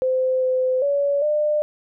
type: tone with pitch steps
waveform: sine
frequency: 516 / 513 / 567 / 600 Hz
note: C5 / C5 / C#5 / D5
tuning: -24 / -34 / +39 / +37 cents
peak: -17 dBFS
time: 0.02-1.62 s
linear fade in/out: 0 ms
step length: 400 ms
effects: none